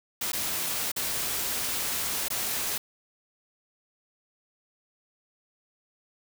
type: noise with dropouts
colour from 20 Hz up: white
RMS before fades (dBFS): -30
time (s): 0.21-2.78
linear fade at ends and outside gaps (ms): 5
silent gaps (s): 0.32-0.331 / 0.918-0.962 / 2.284-2.302
effects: none